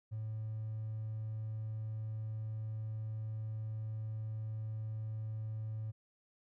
triangle tone with hard clipping, 109.2 Hz, A2, 13 cents flat, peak -38 dBFS, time 0.11-5.92 s, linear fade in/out 20 ms, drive 4 dB, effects none

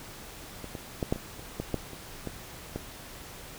clicks, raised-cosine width 2 ms, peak -25 / -23 / -15 / -12 / -25 / -30 / -18 / -14 / -29 / -20 / -19 dBFS, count 11, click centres 0.643 / 0.752 / 1.028 / 1.125 / 1.16 / 1.395 / 1.6 / 1.743 / 1.933 / 2.273 / 2.76 s, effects pink hiss -45 dBFS RMS until 3.58 s

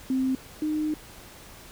sine tone pair in turn, 261.6 / 306.4 Hz, C4 / D#4, 0 / -27 cents, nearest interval minor third, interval 273 cents, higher second, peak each -22 / -24 dBFS, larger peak first, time 0.1-0.35 / 0.62-0.94 s, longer second, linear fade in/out 2 ms, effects pink hiss -47 dBFS RMS until 1.71 s

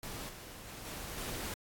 pink noise with level steps, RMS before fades -43 / -49 / -47 / -43 / -40 dBFS, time 0.03-1.54 s, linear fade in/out 2 ms, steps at 0.29 / 0.68 / 0.85 / 1.18 s, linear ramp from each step 2 ms, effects AAC 64 kbps

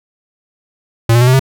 square tone with pitch steps, 115.3 / 119.57 / 124 / 128.6 / 133.37 Hz, A#2 / A#2 / B2 / C3 / C3, -19 / +44 / +7 / -30 / +34 cents, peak -7 dBFS, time 1.09-1.395 s, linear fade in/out 5 ms, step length 61 ms, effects none

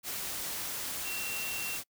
sine tone in noise, 2727 Hz, F7, 42 cents flat, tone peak -37 dBFS, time 1.03-1.79 s, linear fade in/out 50 ms, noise white, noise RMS -37 dBFS, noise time 0.03-1.84 s, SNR -3 dB, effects noise-tail reverb RT60 0.1 s tail -26 dB re dry

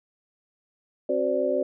sine tone cluster, 266.9 / 372.3 / 516 / 583 Hz, C4 / F#4 / C5 / D5, +35 / +11 / -24 / -13 cents, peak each -31 / -28 / -27 / -25 dBFS, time 1.09-1.63 s, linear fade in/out 5 ms, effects none

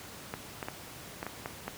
clicks, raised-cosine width 0.5 ms, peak -20 dBFS, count 7, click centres 0.339 / 0.628 / 0.685 / 1.229 / 1.266 / 1.459 / 1.68 s, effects pink hiss -46 dBFS RMS until 1.77 s + high-pass 80 Hz 12 dB/octave

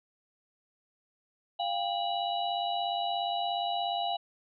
sine tone cluster, 699 / 796 / 2933 / 3903 Hz, F5 / G5 / F#7 / B7, +1 / +26 / -16 / -21 cents, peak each -32 / -33 / -38 / -38 dBFS, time 1.59-4.17 s, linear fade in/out 10 ms, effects none

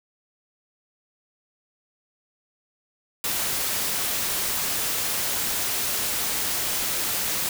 white noise, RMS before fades -26 dBFS, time 3.24-7.49 s, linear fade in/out 2 ms, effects none

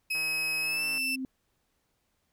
35% pulse tone with pitch glide, 2555 to 2662 Hz, D#7 to E7, +45 to +16 cents, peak -26 dBFS, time 0.1-1.16 s, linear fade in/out 10 ms, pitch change +71 cents, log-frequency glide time 0.61-0.84 s
click train, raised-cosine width 0.5 ms, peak -32 dBFS, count 132, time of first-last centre 0.15-0.979 s, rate 158 Hz
sine tone with exponential growth, 261.6 Hz, C4, in tune, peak -30 dBFS, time 0.51-1.25 s, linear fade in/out 1 ms, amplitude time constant 160 ms
effects pink hiss -75 dBFS RMS until 2.32 s

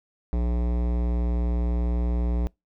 sine tone with hard clipping, 59.6 Hz, A#1, 39 cents sharp, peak -24 dBFS, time 0.33-2.47 s, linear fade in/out 0 ms, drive 18 dB, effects noise-tail reverb RT60 0.2 s tail -26 dB re dry

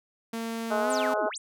sawtooth tone with pitch glide, 227.9 to 258.8 Hz, A#3 to C4, -39 to -19 cents, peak -27 dBFS, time 0.33-1.14 s, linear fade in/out 5 ms, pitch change +220 cents, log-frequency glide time 0.8-0.91 s
harmonic tone, 211.1 Hz, G#3, 29 cents sharp, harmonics 2 / 3 / 4 / 5 / 6 / 7, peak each -34 / -27 / -32 / -36 / -35 / -35 dBFS, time 0.7-1.3 s, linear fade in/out 20 ms
sine exponential two-way sweep, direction down then up, 9956 to 233.1 to 9956 Hz, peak -34 dBFS, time 0.9-1.38 s, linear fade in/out 2 ms, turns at 1.25 s
effects none

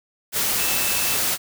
sine tone in noise, 2637 Hz, E7, in tune, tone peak -30 dBFS, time 0.56-1.19 s, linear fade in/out 50 ms, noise white, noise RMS -22 dBFS, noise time 0.32-1.38 s, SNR -11 dB, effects none

